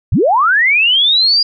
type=linear sweep; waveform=sine; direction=up; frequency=56.4 to 4880 Hz; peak=-8 dBFS; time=0.12-1.43 s; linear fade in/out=5 ms; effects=none